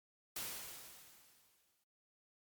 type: noise with exponential decay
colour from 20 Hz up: white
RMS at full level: -41 dBFS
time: 0.36-1.84 s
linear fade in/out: 5 ms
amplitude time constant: 320 ms
effects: MP3 96 kbps